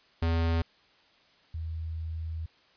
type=tone pair in turn; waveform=square / sine; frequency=82.9 / 80.82 Hz; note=E2 / E2; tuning=+10 / -34 cents; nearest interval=unison; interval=44 cents; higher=first; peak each=-25 / -32 dBFS; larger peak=first; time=0.22-0.62 / 1.54-2.46 s; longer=second; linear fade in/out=5 ms; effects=white hiss -62 dBFS RMS until 2.76 s + resampled to 11025 Hz